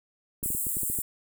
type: high-pass noise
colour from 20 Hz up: pink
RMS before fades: -30 dBFS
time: 0.43-1.02 s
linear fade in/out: 5 ms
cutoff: 7600 Hz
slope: 96 dB/octave
type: clicks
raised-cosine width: 3 ms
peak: -25 dBFS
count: 9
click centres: 0.43 / 0.46 / 0.504 / 0.549 / 0.668 / 0.769 / 0.833 / 0.9 / 0.988 s
effects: none